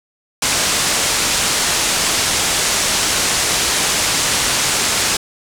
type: low-pass noise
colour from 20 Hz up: white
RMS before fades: -17 dBFS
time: 0.42-5.17 s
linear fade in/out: 5 ms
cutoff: 8900 Hz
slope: 24 dB/octave
effects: none